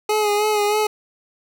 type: tone with vibrato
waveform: 25% pulse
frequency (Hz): 419.9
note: G#4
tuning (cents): +19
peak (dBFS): -13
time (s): 0.09-0.87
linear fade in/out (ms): 5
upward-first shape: sine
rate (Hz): 3.2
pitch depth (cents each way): 36
effects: none